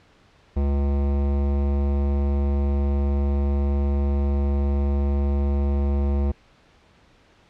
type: tone with hard clipping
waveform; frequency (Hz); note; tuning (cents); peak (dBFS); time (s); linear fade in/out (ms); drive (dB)
sine; 70.3; C#2; +25; -21; 0.56-6.32; 10; 17
effects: pink hiss -56 dBFS RMS until 7.49 s + low-pass 4000 Hz 12 dB/octave